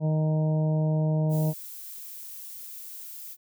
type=harmonic tone; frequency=155.56 Hz; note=D#3; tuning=in tune; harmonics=1 / 2 / 3 / 4 / 5 / 6; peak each=-22 / -36 / -37 / -33 / -46 / -45 dBFS; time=0-1.54 s; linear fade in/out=50 ms
type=noise; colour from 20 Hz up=violet; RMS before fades=-41 dBFS; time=1.29-3.37 s; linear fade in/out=50 ms
effects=none